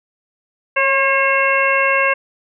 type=harmonic tone with a mistuned harmonic; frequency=540 Hz; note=C#5; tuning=45 cents flat; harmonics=1 / 2 / 3 / 4 / 5; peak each=-19 / -19 / -19 / -19 / -19 dBFS; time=0.76-2.14 s; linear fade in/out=10 ms; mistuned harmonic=1; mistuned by=+23 cents; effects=none